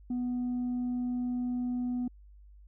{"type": "tone", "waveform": "sine", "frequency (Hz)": 246.9, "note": "B3", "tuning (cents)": 0, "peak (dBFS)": -27, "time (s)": [0.1, 2.08], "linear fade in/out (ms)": 5, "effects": ["tanh soft clip ceiling -28 dBFS", "added 50 Hz sine -51 dBFS peak until 2.67 s"]}